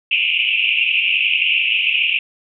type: band-pass noise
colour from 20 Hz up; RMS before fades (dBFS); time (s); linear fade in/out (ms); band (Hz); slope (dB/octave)
white; -17; 0.11-2.19; 5; 2400 to 2900; 96
effects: none